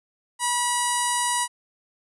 sawtooth tone with low-pass filter, 970 Hz, B5, 31 cents flat, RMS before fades -24 dBFS, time 0.39-1.48 s, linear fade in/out 50 ms, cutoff 9200 Hz, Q 7.7, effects none

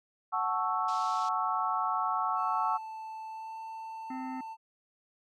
sine chord, F# minor seventh, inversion none, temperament equal, 740 / 880 / 1108.7 / 1318.5 Hz, F#5 / A5 / C#6 / E6, 0 / 0 / 0 / 0 cents, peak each -34 / -34 / -32 / -33 dBFS, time 0.32-2.78 s, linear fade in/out 20 ms
pink band-pass noise, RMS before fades -49 dBFS, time 0.88-1.29 s, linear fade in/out 5 ms, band 3200 to 6200 Hz, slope 24 dB/octave
triangle tone with pitch glide, 881 to 891.2 Hz, A5 to A5, +2 to +22 cents, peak -37 dBFS, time 2.35-4.57 s, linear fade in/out 50 ms, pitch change +20 cents, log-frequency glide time 3.27-3.58 s
harmonic tone, 260.2 Hz, C4, 9 cents flat, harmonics 1 / 3 / 5 / 7 / 8, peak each -37 / -47 / -51 / -54 / -55 dBFS, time 4.1-4.41 s, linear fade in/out 5 ms
effects none

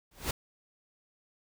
pink noise with exponential growth, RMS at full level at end -27 dBFS, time 0.11-0.31 s, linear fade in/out 5 ms, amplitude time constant 42 ms, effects none

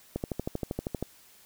click train, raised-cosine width 2 ms, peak -17 dBFS, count 12, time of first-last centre 0.16-1.026 s, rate 12.7 Hz, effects white hiss -57 dBFS RMS until 1.45 s

